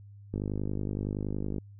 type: click train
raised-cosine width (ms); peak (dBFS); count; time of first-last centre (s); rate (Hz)
3; -20; 64; 0.34-1.583; 50.7
effects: added 101 Hz sine -47 dBFS peak until 1.79 s